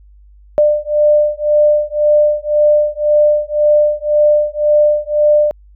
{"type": "beating tone pair", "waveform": "sine", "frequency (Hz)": [596, 597.9], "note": ["D5", "D5"], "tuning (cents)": [25, 31], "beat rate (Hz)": 1.9, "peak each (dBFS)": -12, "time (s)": [0.58, 5.51], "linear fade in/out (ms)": 0, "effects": ["added 50 Hz sine -40 dBFS peak until 5.75 s"]}